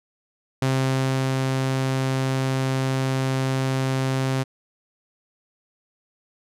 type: tone with ADSR envelope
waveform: sawtooth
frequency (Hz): 132.4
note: C3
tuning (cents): +21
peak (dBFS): -15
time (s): 0.62-4.44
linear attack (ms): 4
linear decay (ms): 690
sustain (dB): -2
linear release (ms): 20
effects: low-pass 10000 Hz 12 dB/octave